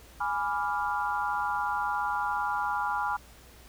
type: chord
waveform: sine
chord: G# diminished seventh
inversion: none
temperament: equal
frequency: 830.6 / 987.8 / 1174.7 / 1396.9 Hz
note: G#5 / B5 / D6 / F6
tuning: 0 / 0 / 0 / 0 cents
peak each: -31 / -32 / -35 / -33 dBFS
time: 0.2-3.17 s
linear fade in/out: 10 ms
effects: added 60 Hz sine -53 dBFS peak until 3.68 s + pink hiss -54 dBFS RMS until 3.68 s